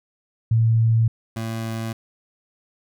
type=tone pair in turn; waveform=sine / 25% pulse; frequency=113.4 / 112.84 Hz; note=A#2 / A2; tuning=-47 / +44 cents; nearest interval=unison; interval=9 cents; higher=first; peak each=-14 / -22 dBFS; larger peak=first; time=0.51-1.08 / 1.36-1.93 s; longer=neither; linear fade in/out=5 ms; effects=none